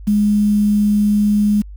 sine tone with quantisation, 207.7 Hz, G#3, in tune, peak -11 dBFS, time 0.07-1.62 s, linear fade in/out 10 ms, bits 6, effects added 50 Hz sine -31 dBFS peak until 1.76 s

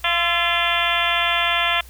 harmonic tone with a mistuned harmonic, 344.6 Hz, F4, 23 cents flat, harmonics 2 / 3 / 4 / 5 / 6 / 7 / 8 / 9 / 10, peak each -26 / -26 / -26 / -26 / -26 / -26 / -26 / -26 / -26 dBFS, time 0.04-1.81 s, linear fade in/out 5 ms, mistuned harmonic 4, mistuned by -42 cents, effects added 61 Hz sine -41 dBFS peak until 1.89 s + white hiss -48 dBFS RMS until 1.89 s

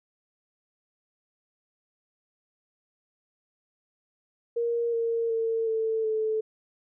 sine tone with pitch steps, 469.1 / 460.8 / 452.6 / 444.6 / 436.7 Hz, A#4 / A#4 / A4 / A4 / A4, +11 / -20 / +49 / +18 / -13 cents, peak -24 dBFS, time 4.56-6.41 s, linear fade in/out 10 ms, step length 370 ms, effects none

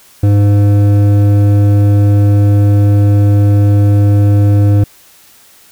sine tone with hard clipping, 101.9 Hz, G#2, 32 cents flat, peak -7 dBFS, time 0.23-4.84 s, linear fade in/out 5 ms, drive 10 dB, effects white hiss -43 dBFS RMS until 5.71 s

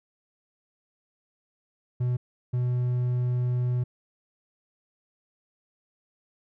triangle tone bursts at uneven times, 123.8 Hz, B2, 5 cents sharp, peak -21 dBFS, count 2, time 2-2.17 / 2.53-3.84 s, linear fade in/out 10 ms, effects none

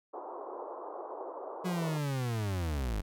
pink band-pass noise, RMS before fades -42 dBFS, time 0.13-1.98 s, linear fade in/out 10 ms, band 350 to 1100 Hz, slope 48 dB/octave
40% pulse linear sweep, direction down, 184.4 to 46.25 Hz, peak -30 dBFS, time 1.64-3.02 s, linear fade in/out 20 ms
effects none

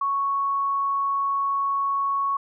sine tone, 1108.7 Hz, C#6, in tune, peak -21 dBFS, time 0.01-2.37 s, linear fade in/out 5 ms, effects none

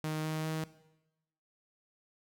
sawtooth tone with pitch steps, 155.56 / 156.82 / 158.1 Hz, D#3 / D#3 / D#3, 0 / +14 / +28 cents, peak -29 dBFS, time 0.04-0.64 s, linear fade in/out 0 ms, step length 200 ms, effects noise-tail reverb RT60 0.9 s tail -17 dB re dry

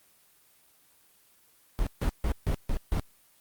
brown noise bursts, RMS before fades -26 dBFS, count 6, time 1.79-2.996 s, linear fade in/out 0 ms, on 76 ms, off 150 ms, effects white hiss -62 dBFS RMS until 3.4 s + Opus 24 kbps

